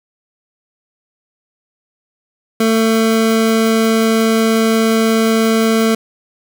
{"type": "tone", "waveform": "25% pulse", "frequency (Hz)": 223.6, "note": "A3", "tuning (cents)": 28, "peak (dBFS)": -7, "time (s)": [2.6, 5.95], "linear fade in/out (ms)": 5, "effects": []}